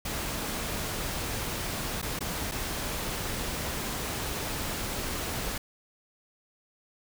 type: noise with dropouts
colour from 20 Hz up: pink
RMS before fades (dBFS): -33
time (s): 0.05-5.58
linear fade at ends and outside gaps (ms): 5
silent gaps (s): 2.017-2.025 / 2.191-2.206 / 2.514-2.518
effects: none